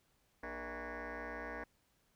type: tone with frequency modulation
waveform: sine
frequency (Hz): 587.3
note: D5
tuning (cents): 0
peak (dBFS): -40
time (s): 0.43-1.64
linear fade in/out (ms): 5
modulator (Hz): 177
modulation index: 7.6
effects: tanh soft clip ceiling -38 dBFS + pink hiss -75 dBFS RMS until 2.15 s